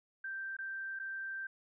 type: tone with dropouts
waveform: sine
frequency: 1568 Hz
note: G6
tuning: in tune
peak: -38 dBFS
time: 0.24-1.47 s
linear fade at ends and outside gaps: 5 ms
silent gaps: 0.568-0.587 / 0.991-0.997 s
effects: none